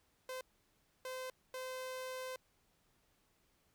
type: tone bursts at uneven times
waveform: sawtooth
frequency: 515 Hz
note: C5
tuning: 28 cents flat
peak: -38 dBFS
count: 3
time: 0.29-0.41 / 1.05-1.3 / 1.54-2.36 s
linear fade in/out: 2 ms
effects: pink hiss -75 dBFS RMS until 3.74 s